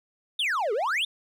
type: exponential two-way sweep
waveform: triangle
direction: down then up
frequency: 3729 to 393.9 to 3729 Hz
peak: -22 dBFS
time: 0.39-1.05 s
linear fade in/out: 5 ms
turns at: 0.73 s
effects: none